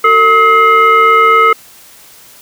sine tone with frequency modulation, 1280 Hz, D#6, 49 cents sharp, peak -4 dBFS, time 0.04-1.53 s, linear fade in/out 5 ms, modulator 828 Hz, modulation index 0.83, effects white hiss -39 dBFS RMS until 2.41 s

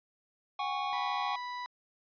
square chord, F# suspended second, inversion none, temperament equal with one note detuned, 740 / 814 / 1108.7 Hz, F#5 / G#5 / C#6, 0 / -35 / 0 cents, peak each -39 / -36 / -36 dBFS, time 0.59-1.36 s, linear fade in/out 5 ms
35% pulse tone, 986 Hz, B5, 3 cents flat, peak -35 dBFS, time 0.93-1.66 s, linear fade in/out 0 ms
effects resampled to 11025 Hz

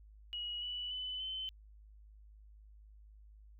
sine tone with pitch steps, 2906 / 2957 / 3008 / 3061 Hz, F#7 / F#7 / F#7 / G7, -32 / -2 / +28 / -42 cents, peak -38 dBFS, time 0.33-1.49 s, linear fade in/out 0 ms, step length 290 ms, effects added 52 Hz sine -55 dBFS peak until 3.59 s

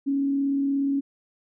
sine tone with frequency modulation, 277.2 Hz, C#4, in tune, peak -21 dBFS, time 0.06-1.01 s, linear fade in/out 20 ms, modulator 36.9 Hz, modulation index 0.2, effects none

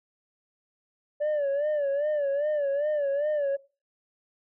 sine tone with vibrato, 580 Hz, D5, 22 cents flat, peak -21 dBFS, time 1.2-3.57 s, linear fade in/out 20 ms, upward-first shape sine, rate 2.5 Hz, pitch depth 89 cents each way, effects noise-tail reverb RT60 0.3 s tail -18 dB re dry + tanh soft clip ceiling -23 dBFS

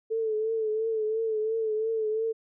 sine tone with vibrato, 440 Hz, A4, in tune, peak -25 dBFS, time 0.1-2.33 s, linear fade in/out 20 ms, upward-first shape triangle, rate 2.9 Hz, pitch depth 56 cents each way, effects none

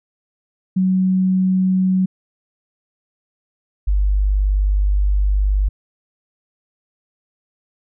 sine tone pair in turn, 186.8 / 49.58 Hz, F#3 / G1, +17 / +20 cents, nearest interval octave + major seventh, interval 2297 cents, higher first, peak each -13 dBFS, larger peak neither, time 0.76-2.06 / 3.87-5.69 s, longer second, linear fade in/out 10 ms, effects none

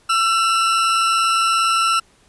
40% pulse tone pair together, 1341.3 / 2871 Hz, E6 / F7, +30 / +47 cents, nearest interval octave + minor second, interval 1317 cents, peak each -14 / -26 dBFS, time 0.09-2 s, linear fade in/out 10 ms, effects pink hiss -55 dBFS RMS until 2.28 s + resampled to 24000 Hz

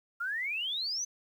sine exponential sweep, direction up, 1363 to 6250 Hz, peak -31 dBFS, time 0.2-1.05 s, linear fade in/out 10 ms, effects 10-bit

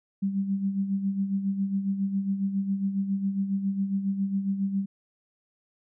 sine tone with tremolo, 196 Hz, G3, in tune, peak -22 dBFS, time 0.22-4.86 s, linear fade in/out 10 ms, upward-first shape sine, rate 7.3 Hz, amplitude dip 60%, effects none

